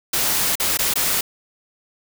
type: noise with dropouts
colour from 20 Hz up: white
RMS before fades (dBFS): -20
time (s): 0.13-1.21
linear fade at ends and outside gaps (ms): 5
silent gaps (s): 0.555-0.598 / 0.774-0.789 / 0.938-0.956
effects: none